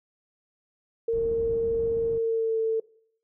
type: tone with pitch glide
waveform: sine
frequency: 458.3 to 446.3 Hz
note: A#4 to A4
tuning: -29 to +25 cents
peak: -22 dBFS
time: 1.08-2.8 s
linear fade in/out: 5 ms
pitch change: -46 cents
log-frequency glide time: 2.07-2.58 s
type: low-pass noise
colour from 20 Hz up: pink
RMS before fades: -40 dBFS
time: 1.13-2.18 s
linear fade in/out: 0 ms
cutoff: 350 Hz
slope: 12 dB/octave
effects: noise-tail reverb RT60 0.6 s tail -21 dB re dry